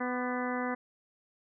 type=harmonic tone with a mistuned harmonic; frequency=249.6 Hz; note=B3; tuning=19 cents sharp; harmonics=1 / 2 / 3 / 4 / 5 / 6 / 7 / 8; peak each=-34 / -37 / -39 / -40 / -41 / -42 / -42 / -43 dBFS; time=0-0.75 s; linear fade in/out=10 ms; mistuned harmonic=5; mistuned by=-47 cents; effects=none